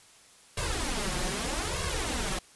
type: noise with flanger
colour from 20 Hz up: pink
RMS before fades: -31 dBFS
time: 0.57-2.39 s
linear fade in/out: 5 ms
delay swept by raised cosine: 1.8 to 5.6 ms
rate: 0.8 Hz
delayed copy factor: +1
effects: white hiss -56 dBFS RMS until 2.55 s + resampled to 24000 Hz